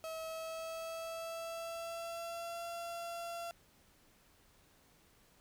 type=tone with pitch glide; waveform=35% pulse; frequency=644 to 682.3 Hz; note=E5 to F5; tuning=-41 to -41 cents; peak=-39 dBFS; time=0.04-3.51 s; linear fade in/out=0 ms; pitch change=+100 cents; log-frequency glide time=0.24-2.66 s; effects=pink hiss -67 dBFS RMS until 5.4 s